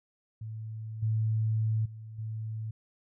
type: tone with level steps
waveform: sine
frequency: 110 Hz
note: A2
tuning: in tune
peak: -36 / -25 / -41 / -33 dBFS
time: 0.41-2.71 s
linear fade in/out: 5 ms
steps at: 1.02 / 1.85 / 2.18 s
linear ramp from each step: 10 ms
effects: none